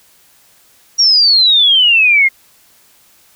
sine exponential sweep, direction down, 5680 to 2093 Hz, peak -6 dBFS, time 0.98-2.29 s, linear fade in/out 20 ms, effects white hiss -49 dBFS RMS until 3.35 s

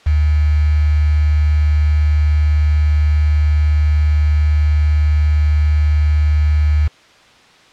sine tone with quantisation, 75.2 Hz, D2, 42 cents sharp, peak -10 dBFS, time 0.06-6.88 s, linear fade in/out 10 ms, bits 5, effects white hiss -46 dBFS RMS until 7.72 s + low-pass 4000 Hz 12 dB/octave

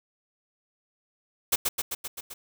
white noise with echo, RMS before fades -22 dBFS, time 1.52-1.56 s, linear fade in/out 10 ms, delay 130 ms, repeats 6, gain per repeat -3 dB, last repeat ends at 2.34 s, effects none

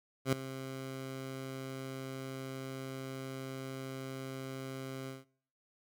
15% pulse tone with ADSR envelope, 132.9 Hz, C3, 27 cents sharp, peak -19 dBFS, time 0.25-5.25 s, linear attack 78 ms, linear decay 4 ms, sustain -15 dB, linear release 170 ms, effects noise-tail reverb RT60 0.7 s tail -25 dB re dry

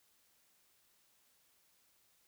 silence, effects white hiss -72 dBFS RMS until 2.27 s

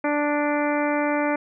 harmonic tone, 293.7 Hz, D4, in tune, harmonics 1 / 2 / 3 / 4 / 5 / 6 / 7 / 8, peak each -24 / -25 / -28 / -33 / -32 / -35 / -33 / -35 dBFS, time 0.04-1.36 s, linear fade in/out 5 ms, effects none

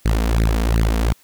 sawtooth tone with flanger, 55.6 Hz, A1, 19 cents sharp, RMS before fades -17 dBFS, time 0.05-1.13 s, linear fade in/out 10 ms, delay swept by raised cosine 0.45 to 4.45 ms, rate 2.7 Hz, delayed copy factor +1, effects white hiss -54 dBFS RMS until 1.23 s

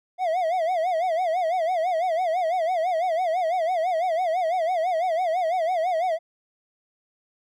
triangle tone with vibrato, 690 Hz, F5, 21 cents flat, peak -19 dBFS, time 0.18-6.19 s, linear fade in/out 50 ms, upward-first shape sine, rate 6 Hz, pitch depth 150 cents each way, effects none

